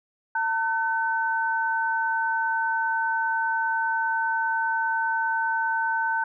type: tone pair together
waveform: sine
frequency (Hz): 902.5 / 1520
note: A5 / F#6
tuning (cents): +44 / +46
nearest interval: major sixth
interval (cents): 902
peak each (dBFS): -25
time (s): 0.35-6.24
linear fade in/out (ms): 5
effects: none